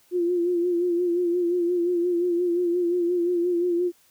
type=tone with vibrato; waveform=sine; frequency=350 Hz; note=F4; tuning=4 cents sharp; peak=-20 dBFS; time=0.11-3.92 s; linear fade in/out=50 ms; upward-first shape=sine; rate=5.7 Hz; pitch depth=49 cents each way; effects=white hiss -60 dBFS RMS until 4.1 s